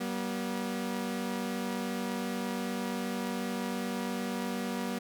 sawtooth tone pair together, 191.88 / 240.5 Hz, G3 / B3, -37 / -46 cents, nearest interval major third, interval 391 cents, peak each -32 / -30 dBFS, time 0-4.99 s, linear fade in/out 10 ms, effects none

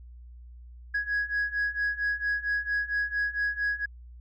sine beating tone pair, 1661.2 / 1665.6 Hz, G#6 / G#6, 0 / +5 cents, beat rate 4.4 Hz, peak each -29 / -27 dBFS, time 0.94-3.86 s, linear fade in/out 10 ms, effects tanh soft clip ceiling -22 dBFS + added 60 Hz sine -44 dBFS peak until 4.2 s

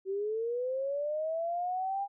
sine linear sweep, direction up, 377.5 to 807 Hz, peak -30 dBFS, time 0.05-2.08 s, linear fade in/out 50 ms, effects none

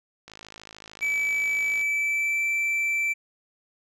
click train, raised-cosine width 0.2 ms, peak -25 dBFS, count 83, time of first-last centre 0.28-1.813 s, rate 53.5 Hz
triangle tone with pitch glide, 2300 to 2333 Hz, D7 to D7, -37 to -12 cents, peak -21 dBFS, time 1.01-3.14 s, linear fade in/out 20 ms, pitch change +25 cents, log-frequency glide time 1.68-2.45 s
effects none

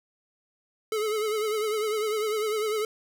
square tone with vibrato, 429.6 Hz, A4, 41 cents flat, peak -26 dBFS, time 0.92-2.85 s, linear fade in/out 2 ms, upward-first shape triangle, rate 10 Hz, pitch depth 67 cents each way, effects none

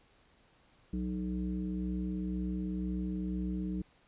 sine tone with frequency modulation, 185 Hz, F#3, in tune, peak -32 dBFS, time 0.93-3.82 s, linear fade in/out 5 ms, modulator 124 Hz, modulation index 1, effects pink hiss -66 dBFS RMS until 4.07 s + resampled to 8000 Hz

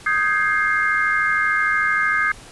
sine chord, Ab major seventh, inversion second, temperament equal with one note detuned, 1244.5 / 1568 / 1661.2 / 2112 Hz, Eb6 / G6 / Ab6 / C7, 0 / 0 / 0 / +16 cents, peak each -22 dBFS, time 0.06-2.32 s, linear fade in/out 5 ms, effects pink hiss -42 dBFS RMS until 2.51 s + resampled to 24000 Hz

